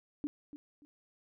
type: tone with echo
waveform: sine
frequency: 291.7 Hz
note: D4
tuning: 12 cents flat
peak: -32 dBFS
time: 0.24-0.27 s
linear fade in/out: 0 ms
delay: 290 ms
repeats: 2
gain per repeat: -12 dB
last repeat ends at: 0.85 s
effects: none

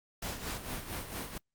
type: noise with tremolo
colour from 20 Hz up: pink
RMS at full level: -37 dBFS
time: 0.22-1.38 s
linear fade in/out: 5 ms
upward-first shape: sine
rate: 4.4 Hz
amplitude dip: 60%
effects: noise-tail reverb RT60 0.1 s tail -25 dB re dry + Opus 48 kbps

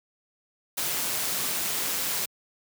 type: noise with amplitude modulation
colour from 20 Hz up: white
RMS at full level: -27 dBFS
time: 0.77-2.26 s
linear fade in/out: 10 ms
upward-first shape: sine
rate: 176 Hz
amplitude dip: 35%
effects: high-pass 100 Hz 12 dB/octave

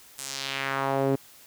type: tone with band-pass filter sweep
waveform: sawtooth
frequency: 136.4 Hz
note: C#3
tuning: 28 cents flat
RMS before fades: -28 dBFS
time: 0.18-1.16 s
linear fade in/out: 10 ms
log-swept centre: 9600 to 340 Hz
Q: 1.6
effects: white hiss -52 dBFS RMS until 1.46 s

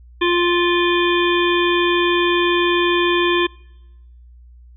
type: harmonic tone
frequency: 349.3 Hz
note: F4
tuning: in tune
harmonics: 1 / 3 / 5 / 7 / 9 / 10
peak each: -16 / -21 / -23 / -24 / -26 / -26 dBFS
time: 0.21-3.47 s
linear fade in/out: 10 ms
effects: noise-tail reverb RT60 1.0 s tail -26 dB re dry + added 60 Hz sine -41 dBFS peak until 4.76 s

